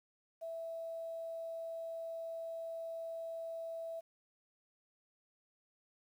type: tone with quantisation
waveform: sine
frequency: 659.3 Hz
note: E5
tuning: in tune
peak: -40 dBFS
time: 0.41-4.01 s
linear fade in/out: 20 ms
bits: 11
effects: none